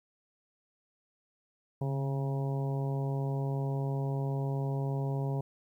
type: harmonic tone with a mistuned harmonic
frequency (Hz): 136.3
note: C#3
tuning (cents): -29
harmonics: 1 / 2 / 3 / 4 / 5 / 6 / 7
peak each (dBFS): -30 / -42 / -40 / -44 / -45 / -48 / -47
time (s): 1.81-5.41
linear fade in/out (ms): 5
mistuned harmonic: 1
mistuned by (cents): +37
effects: 11-bit